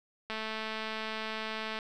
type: click train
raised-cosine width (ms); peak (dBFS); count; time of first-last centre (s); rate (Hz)
0.3; -21; 327; 0.3-1.789; 219
effects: none